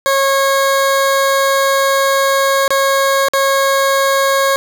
20% pulse tone with dropouts, 546 Hz, C#5, 26 cents flat, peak -6 dBFS, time 0.06-4.56 s, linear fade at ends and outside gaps 0 ms, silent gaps 2.679-2.705 / 3.285-3.335 s, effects none

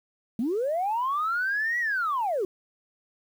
sine linear two-way sweep, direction up then down, 207.7 to 1956 to 349 Hz, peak -23 dBFS, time 0.39-2.45 s, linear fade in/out 2 ms, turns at 1.79 s, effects tanh soft clip ceiling -20 dBFS + 9-bit

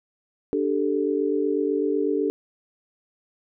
sine chord, D suspended fourth, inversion none, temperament equal, 293.7 / 392 / 440 Hz, D4 / G4 / A4, 0 / 0 / 0 cents, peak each -25 dBFS, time 0.53-2.3 s, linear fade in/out 0 ms, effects none

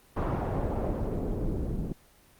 pink noise with low-pass filter sweep, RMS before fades -30 dBFS, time 0.16-1.93 s, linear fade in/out 10 ms, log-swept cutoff 1000 to 270 Hz, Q 1.1, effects pink hiss -59 dBFS RMS until 2.39 s + Opus 24 kbps

